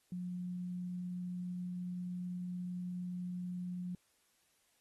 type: tone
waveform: sine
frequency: 179.2 Hz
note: F3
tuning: 45 cents sharp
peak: -38 dBFS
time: 0.12-3.95 s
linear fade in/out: 2 ms
effects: white hiss -74 dBFS RMS until 4.8 s + AAC 32 kbps